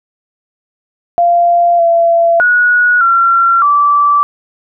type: tone with pitch steps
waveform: sine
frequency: 692 / 676 / 1459 / 1366 / 1161 Hz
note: F5 / E5 / F#6 / F6 / D6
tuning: -16 / +43 / -25 / -39 / -20 cents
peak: -6 dBFS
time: 1.18-4.23 s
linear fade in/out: 0 ms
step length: 610 ms
effects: none